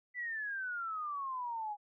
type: exponential sweep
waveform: sine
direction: down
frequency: 2000 to 815 Hz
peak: -36 dBFS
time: 0.14-1.77 s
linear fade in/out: 50 ms
effects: none